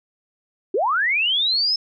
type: linear sweep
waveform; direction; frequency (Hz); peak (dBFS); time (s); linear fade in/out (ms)
sine; up; 332.5 to 5274; -17; 0.74-1.76; 5
effects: none